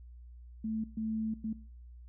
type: tone bursts at uneven times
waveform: sine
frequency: 220 Hz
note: A3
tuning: in tune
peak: -32 dBFS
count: 3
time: 0.64-0.84 / 0.97-1.34 / 1.44-1.53 s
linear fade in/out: 5 ms
effects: noise-tail reverb RT60 0.5 s tail -20 dB re dry + added 60 Hz sine -48 dBFS peak until 2.08 s